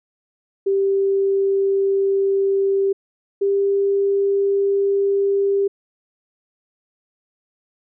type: tone pair in turn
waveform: sine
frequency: 392 / 397 Hz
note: G4 / G4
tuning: 0 / +22 cents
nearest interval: unison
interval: 22 cents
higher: second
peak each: -15 dBFS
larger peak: neither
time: 0.66-2.93 / 3.41-5.68 s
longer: neither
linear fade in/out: 10 ms
effects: none